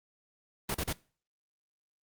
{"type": "noise bursts", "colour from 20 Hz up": "pink", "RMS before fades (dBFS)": -32, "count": 3, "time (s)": [0.69, 0.929], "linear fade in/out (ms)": 5, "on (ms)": 55, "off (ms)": 37, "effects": ["noise-tail reverb RT60 0.4 s tail -22 dB re dry", "Opus 24 kbps"]}